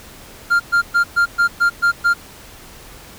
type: tone bursts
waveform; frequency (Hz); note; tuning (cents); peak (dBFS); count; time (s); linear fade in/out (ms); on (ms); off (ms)
triangle; 1396.9; F6; 0; -9; 8; 0.5-2.14; 20; 100; 120
effects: pink hiss -40 dBFS RMS until 3.18 s